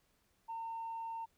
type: tone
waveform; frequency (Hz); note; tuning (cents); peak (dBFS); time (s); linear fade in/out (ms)
sine; 910; A#5; -42; -38; 0.48-1.26; 20
effects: tanh soft clip ceiling -36 dBFS + pink hiss -75 dBFS RMS until 1.37 s